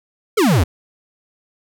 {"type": "exponential sweep", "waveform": "square", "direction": "down", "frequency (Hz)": [479.5, 71.5], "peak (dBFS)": -12, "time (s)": [0.37, 0.64], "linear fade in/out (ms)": 10, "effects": []}